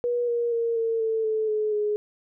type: tone with pitch steps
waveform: sine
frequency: 482.8 / 473.1 / 463.7 / 454.4 / 445.3 / 436.4 / 427.6 / 419.1 Hz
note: B4 / A#4 / A#4 / A#4 / A4 / A4 / A4 / G#4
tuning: -39 / +26 / -9 / -44 / +21 / -14 / -49 / +16 cents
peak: -22 dBFS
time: 0.04-1.96 s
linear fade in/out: 0 ms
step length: 240 ms
effects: none